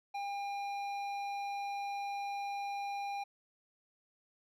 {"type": "tone with hard clipping", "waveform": "triangle", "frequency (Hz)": 803, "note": "G5", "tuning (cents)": 41, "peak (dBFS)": -38, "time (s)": [0.14, 3.24], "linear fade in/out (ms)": 10, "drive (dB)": 14, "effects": []}